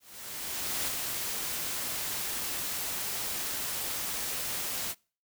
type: noise with ADSR envelope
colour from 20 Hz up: white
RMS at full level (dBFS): -31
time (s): 0-4.95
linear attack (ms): 880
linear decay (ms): 5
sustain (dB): -3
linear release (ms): 48
effects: noise-tail reverb RT60 0.4 s tail -26 dB re dry